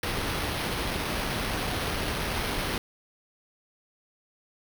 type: noise with sample-and-hold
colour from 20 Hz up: pink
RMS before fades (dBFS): -30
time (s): 0.03-2.78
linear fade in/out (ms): 2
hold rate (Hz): 7350
effects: none